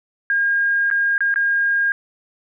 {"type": "tone with dropouts", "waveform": "sine", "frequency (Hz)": 1619, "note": "G#6", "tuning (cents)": -45, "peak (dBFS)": -15, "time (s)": [0.3, 1.92], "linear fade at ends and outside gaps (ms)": 1, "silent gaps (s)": [[0.902, 0.912], [1.18, 1.206], [1.341, 1.359]], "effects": []}